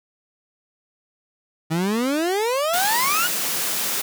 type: exponential sweep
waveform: 30% pulse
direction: up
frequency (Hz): 155.56 to 1492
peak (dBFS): -17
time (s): 1.7-3.28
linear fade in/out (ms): 20
type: high-pass noise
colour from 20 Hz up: white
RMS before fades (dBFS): -24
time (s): 2.73-4.02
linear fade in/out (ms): 10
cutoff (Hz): 140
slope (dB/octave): 96
effects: none